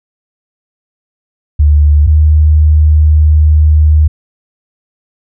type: tone pair in turn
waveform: sine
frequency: 74 / 76.57 Hz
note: D2 / D#2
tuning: +14 / -27 cents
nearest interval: minor second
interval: 59 cents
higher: second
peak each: -3 dBFS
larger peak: neither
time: 1.59-2.07 / 2.07-4.08 s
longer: second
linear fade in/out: 10 ms
effects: none